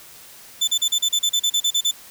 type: tone bursts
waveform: 30% pulse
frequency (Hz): 3520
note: A7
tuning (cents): 0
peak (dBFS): -14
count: 13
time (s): 0.61-1.913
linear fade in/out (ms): 10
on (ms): 67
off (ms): 36
effects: white hiss -44 dBFS RMS until 2.1 s